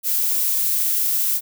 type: noise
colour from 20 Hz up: violet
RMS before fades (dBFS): -20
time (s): 0.03-1.41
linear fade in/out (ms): 50
effects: none